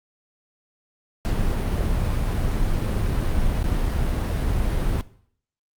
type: noise with dropouts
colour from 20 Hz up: brown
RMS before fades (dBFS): -22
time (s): 1.25-5.01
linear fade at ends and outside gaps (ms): 0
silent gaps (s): 3.629-3.642
effects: noise-tail reverb RT60 0.6 s tail -18 dB re dry + Opus 48 kbps